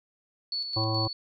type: tone with tremolo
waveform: sine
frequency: 4435 Hz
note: C#8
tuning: in tune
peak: -28 dBFS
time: 0.52-1.13 s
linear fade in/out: 2 ms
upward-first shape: square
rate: 4.7 Hz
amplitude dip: 45%
type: harmonic tone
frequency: 110 Hz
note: A2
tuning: in tune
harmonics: 1 / 3 / 5 / 7 / 9 / 10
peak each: -28 / -33 / -35 / -36 / -38 / -38 dBFS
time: 0.76-1.08 s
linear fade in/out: 10 ms
effects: none